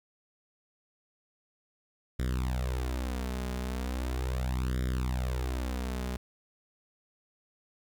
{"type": "tone with flanger", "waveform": "sawtooth", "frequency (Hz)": 63.2, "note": "B1", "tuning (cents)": 41, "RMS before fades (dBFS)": -32, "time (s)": [2.19, 6.17], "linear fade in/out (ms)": 5, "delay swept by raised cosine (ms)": [0.56, 4.86], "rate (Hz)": 0.38, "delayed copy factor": 0.95, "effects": ["10-bit"]}